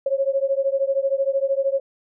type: beating tone pair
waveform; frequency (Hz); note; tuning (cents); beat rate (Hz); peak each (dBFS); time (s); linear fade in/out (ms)
sine; 540 / 553; C#5 / C#5; -45 / -4; 13; -21 / -22; 0.06-1.8; 5
effects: none